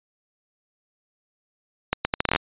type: accelerating click train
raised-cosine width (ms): 0.3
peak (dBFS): -4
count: 10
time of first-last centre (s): 1.93-2.361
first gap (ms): 120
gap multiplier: 0.74
effects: resampled to 8000 Hz